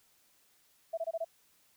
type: tone bursts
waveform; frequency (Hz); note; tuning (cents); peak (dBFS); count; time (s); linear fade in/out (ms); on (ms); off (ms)
sine; 659.3; E5; 0; -31; 5; 0.93-1.247; 10; 45; 23
effects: white hiss -68 dBFS RMS until 1.76 s